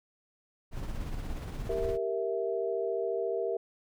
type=noise with tremolo; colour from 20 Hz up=brown; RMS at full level=-34 dBFS; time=0.71-1.98 s; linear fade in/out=50 ms; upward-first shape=sine; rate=17 Hz; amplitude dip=40%
type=chord; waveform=sine; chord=E diminished; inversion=first; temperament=equal; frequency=392 / 466.2 / 659.3 Hz; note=G4 / Bb4 / E5; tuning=0 / 0 / 0 cents; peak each=-33 / -32 / -35 dBFS; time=1.69-3.57 s; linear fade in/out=5 ms
effects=none